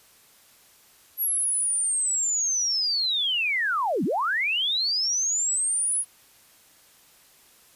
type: linear two-way sweep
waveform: sine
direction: down then up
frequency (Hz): 11620 to 155.56 to 10550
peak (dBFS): -22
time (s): 1.17-6.05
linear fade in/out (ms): 50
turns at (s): 4.04
effects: white hiss -56 dBFS RMS until 7.75 s + resampled to 32000 Hz